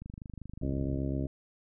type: click train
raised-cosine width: 5 ms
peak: -30 dBFS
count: 25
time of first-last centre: 0.02-0.972 s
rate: 25.2 Hz
type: harmonic tone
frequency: 67.8 Hz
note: C#2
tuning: 38 cents flat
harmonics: 1 / 2 / 3 / 4 / 5 / 6 / 7 / 8 / 9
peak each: -35 / -34 / -41 / -35 / -40 / -45 / -51 / -49 / -44 dBFS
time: 0.62-1.27 s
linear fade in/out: 5 ms
effects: none